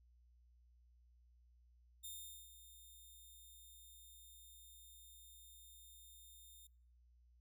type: tone with ADSR envelope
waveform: 5% pulse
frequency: 3635 Hz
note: A#7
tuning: 44 cents flat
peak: -39 dBFS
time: 2.03-6.67 s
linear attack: 20 ms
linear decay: 430 ms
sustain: -12 dB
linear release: 4 ms
effects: noise-tail reverb RT60 0.7 s tail -26 dB re dry + added 60 Hz sine -66 dBFS peak until 7.4 s